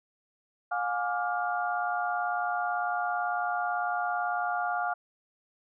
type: tone cluster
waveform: sine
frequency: 713 / 831 / 1173 / 1410 Hz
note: F5 / G#5 / D6 / F6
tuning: +36 / +1 / -2 / +16 cents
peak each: -30 / -35 / -36 / -33 dBFS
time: 0.71-4.94 s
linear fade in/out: 10 ms
effects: none